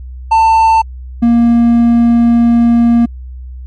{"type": "tone pair in turn", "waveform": "triangle", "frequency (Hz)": [893, 234.8], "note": ["A5", "A#3"], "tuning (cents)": [25, 13], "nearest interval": "octave + major seventh", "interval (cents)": 2312, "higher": "first", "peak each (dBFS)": -3, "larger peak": "neither", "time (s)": [[0.31, 0.82], [1.22, 3.06]], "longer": "second", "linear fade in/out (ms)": 10, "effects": ["added 63 Hz sine -24 dBFS peak until 3.66 s", "MP3 48 kbps"]}